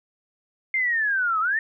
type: linear two-way sweep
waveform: sine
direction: down then up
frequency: 2122 to 1244.5 to 1860 Hz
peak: -20 dBFS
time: 0.74-1.59 s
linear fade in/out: 2 ms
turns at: 1.4 s
effects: none